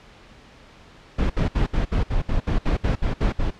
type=noise bursts; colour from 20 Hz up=brown; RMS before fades=-20 dBFS; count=13; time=1.18-3.508 s; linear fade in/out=10 ms; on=120 ms; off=64 ms; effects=pink hiss -48 dBFS RMS until 3.59 s + low-pass 4000 Hz 12 dB/octave